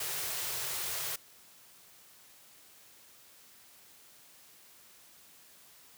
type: band-stop noise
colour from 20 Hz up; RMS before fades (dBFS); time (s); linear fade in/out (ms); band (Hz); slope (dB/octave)
white; -36; 0-1.16; 5; 170 to 340; 96
effects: white hiss -58 dBFS RMS until 5.97 s + high-pass 60 Hz 12 dB/octave